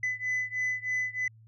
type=beating tone pair; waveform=sine; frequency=2005 / 2008.2 Hz; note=B6 / B6; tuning=+26 / +28 cents; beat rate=3.2 Hz; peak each=-29 / -30 dBFS; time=0.03-1.28 s; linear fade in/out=5 ms; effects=tanh soft clip ceiling -25 dBFS + added 111 Hz sine -52 dBFS peak until 1.47 s